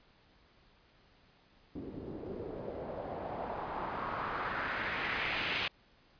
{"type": "noise with low-pass filter sweep", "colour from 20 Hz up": "white", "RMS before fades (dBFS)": -38, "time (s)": [1.75, 5.68], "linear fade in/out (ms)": 5, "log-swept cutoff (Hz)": [290, 2900], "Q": 2.2, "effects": ["pink hiss -65 dBFS RMS until 6.19 s", "resampled to 11025 Hz"]}